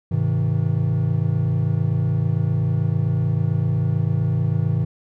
triangle chord, Ab major, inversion none, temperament equal with one note detuned, 103.83 / 130.81 / 159.57 Hz, Ab2 / C3 / Eb3, 0 / 0 / +44 cents, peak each -20 dBFS, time 0.11-4.85 s, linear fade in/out 10 ms, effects none

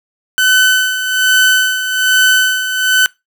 30% pulse tone with tremolo, 1513 Hz, F#6, 38 cents sharp, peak -4 dBFS, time 0.38-3.06 s, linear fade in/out 0 ms, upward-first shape sine, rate 1.2 Hz, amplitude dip 65%, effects noise-tail reverb RT60 0.2 s tail -22 dB re dry

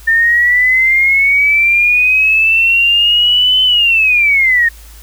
sine linear two-way sweep, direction up then down, 1800 to 3048 to 1825 Hz, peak -7 dBFS, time 0.07-4.69 s, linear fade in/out 10 ms, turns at 3.63 s, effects added 54 Hz sine -34 dBFS peak until 5.02 s + white hiss -41 dBFS RMS until 5.02 s

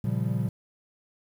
triangle chord, G half-diminished seventh, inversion first, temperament equal, 116.54 / 138.59 / 174.61 / 196 Hz, Bb2 / Db3 / F3 / G3, 0 / 0 / 0 / 0 cents, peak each -26 / -29 / -30 / -30 dBFS, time 0.04-0.49 s, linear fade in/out 5 ms, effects 9-bit

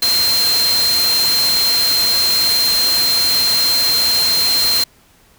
sine tone in noise, 4162 Hz, C8, 10 cents flat, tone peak -13 dBFS, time 0.02-4.84 s, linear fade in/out 5 ms, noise white, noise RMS -20 dBFS, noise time 0.02-4.84 s, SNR +4 dB, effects pink hiss -51 dBFS RMS until 5.38 s

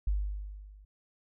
sine tone with level ramp, 50.3 Hz, G1, 45 cents sharp, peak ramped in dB -24 to -52 dBFS, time 0.07-0.85 s, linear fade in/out 5 ms, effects none

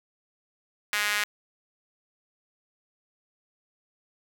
sawtooth tone with high-pass filter, 207.7 Hz, G#3, in tune, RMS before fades -27 dBFS, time 0.93-1.24 s, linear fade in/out 0 ms, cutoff 1800 Hz, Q 1.9, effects none

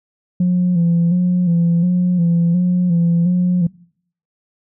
sine tone with vibrato, 174.61 Hz, F3, in tune, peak -10 dBFS, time 0.4-3.67 s, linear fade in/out 5 ms, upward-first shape square, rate 1.4 Hz, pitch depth 47 cents each way, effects noise-tail reverb RT60 0.6 s tail -23 dB re dry + tanh soft clip ceiling -9 dBFS

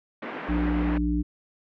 pink band-pass noise, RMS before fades -35 dBFS, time 0.22-0.98 s, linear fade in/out 5 ms, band 220 to 2300 Hz, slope 24 dB/octave
harmonic tone, 59.2 Hz, A#1, 27 cents sharp, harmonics 1 / 3 / 5, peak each -26 / -30 / -25 dBFS, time 0.48-1.23 s, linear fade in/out 20 ms
effects none

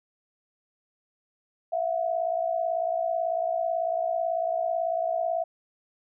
sine tone pair together, 660.9 / 719 Hz, E5 / F#5, +4 / -50 cents, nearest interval minor second, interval 146 cents, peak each -26 / -29 dBFS, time 1.72-5.44 s, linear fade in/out 10 ms, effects none

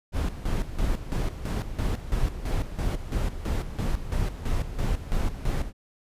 brown noise with tremolo, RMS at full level -25 dBFS, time 0.12-5.73 s, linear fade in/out 50 ms, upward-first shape square, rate 3 Hz, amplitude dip 70%, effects resampled to 32000 Hz

